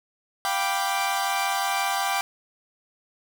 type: chord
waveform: sawtooth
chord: G dominant seventh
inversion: third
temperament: equal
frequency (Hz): 698.5 / 784 / 987.8 / 1174.7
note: F5 / G5 / B5 / D6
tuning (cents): 0 / 0 / 0 / 0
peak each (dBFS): -28 / -22 / -28 / -26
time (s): 0.45-2.21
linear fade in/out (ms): 0
effects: none